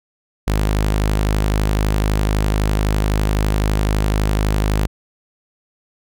sawtooth tone, 51.91 Hz, G#1, in tune, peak -11 dBFS, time 0.47-4.87 s, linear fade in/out 10 ms, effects none

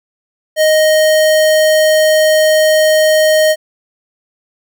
square tone, 622.3 Hz, D#5, in tune, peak -8 dBFS, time 0.56-3.56 s, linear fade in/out 50 ms, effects none

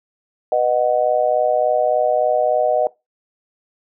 sine chord, B major, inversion none, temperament just, 493.9 / 617.4 / 740.8 Hz, B4 / D#5 / F#5, 0 / -14 / +2 cents, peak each -21 / -16 / -19 dBFS, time 0.52-2.87 s, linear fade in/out 2 ms, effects noise-tail reverb RT60 0.2 s tail -20 dB re dry

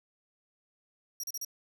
sawtooth tone bursts, 5680 Hz, F8, 28 cents sharp, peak -32 dBFS, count 4, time 1.2-1.448 s, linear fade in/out 2 ms, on 35 ms, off 36 ms, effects 12-bit

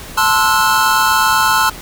square chord, F# half-diminished seventh, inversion first, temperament equal with one note detuned, 880 / 1046.5 / 1318.5 / 1447 Hz, A5 / C6 / E6 / F#6, 0 / 0 / 0 / -39 cents, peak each -17 dBFS, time 0.17-1.7 s, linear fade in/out 10 ms, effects pink hiss -32 dBFS RMS until 1.81 s

